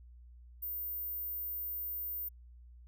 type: tone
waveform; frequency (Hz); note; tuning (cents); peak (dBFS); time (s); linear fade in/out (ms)
sine; 14520; A#9; -47; -36; 0.62-2.29; 10
effects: added 60 Hz sine -52 dBFS peak until 2.87 s